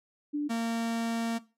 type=tone pair in turn; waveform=sine / 45% pulse; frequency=293.7 / 229.8 Hz; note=D4 / A#3; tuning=0 / -25 cents; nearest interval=major third; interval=425 cents; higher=first; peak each=-27 / -28 dBFS; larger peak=first; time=0.33-0.49 / 0.49-1.39 s; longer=second; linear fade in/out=20 ms; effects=noise-tail reverb RT60 0.3 s tail -18 dB re dry + low-pass 11000 Hz 12 dB/octave